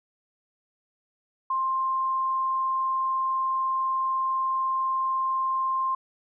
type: tone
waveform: sine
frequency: 1054 Hz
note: C6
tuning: 12 cents sharp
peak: -23 dBFS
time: 1.5-5.95 s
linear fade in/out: 5 ms
effects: none